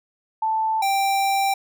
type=tone pair in turn; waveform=sine / square; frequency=881 / 784.9 Hz; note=A5 / G5; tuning=+2 / +2 cents; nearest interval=major second; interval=200 cents; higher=first; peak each=-19 dBFS; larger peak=neither; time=0.42-0.82 / 0.82-1.54 s; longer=second; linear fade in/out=5 ms; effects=none